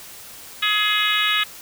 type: harmonic tone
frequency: 420.7 Hz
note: G#4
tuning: 22 cents sharp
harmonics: 3 / 4 / 5 / 6 / 7 / 8 / 9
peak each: -25 / -25 / -25 / -25 / -25 / -25 / -25 dBFS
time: 0.62-1.44 s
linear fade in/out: 10 ms
effects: white hiss -40 dBFS RMS until 1.61 s